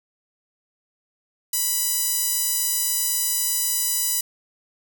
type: tone with high-pass filter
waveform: sawtooth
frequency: 987.8 Hz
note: B5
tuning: in tune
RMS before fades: -23 dBFS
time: 1.53-4.21 s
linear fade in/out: 5 ms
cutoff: 8100 Hz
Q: 0.93
effects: none